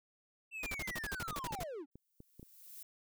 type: linear sweep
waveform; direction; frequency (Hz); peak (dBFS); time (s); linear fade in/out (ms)
triangle; down; 2700 to 255.3; -39; 0.51-1.86; 50
type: noise bursts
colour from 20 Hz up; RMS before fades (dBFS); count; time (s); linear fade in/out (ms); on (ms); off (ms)
pink; -41; 13; 0.63-1.635; 2; 33; 48
type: clicks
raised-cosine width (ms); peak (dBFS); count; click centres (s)
3; -39; 9; 0.91 / 1.129 / 1.327 / 1.509 / 1.59 / 1.956 / 2.204 / 2.396 / 2.429
type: noise with exponential growth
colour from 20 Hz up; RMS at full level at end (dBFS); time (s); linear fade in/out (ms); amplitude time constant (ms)
violet; -48; 1.91-2.83; 5; 200
effects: none